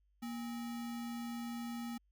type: tone with sample-and-hold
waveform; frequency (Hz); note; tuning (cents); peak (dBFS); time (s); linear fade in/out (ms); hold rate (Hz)
sine; 236.1; A#3; +22; -39; 0.22-1.98; 10; 1050
effects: added 50 Hz sine -70 dBFS peak until 2.11 s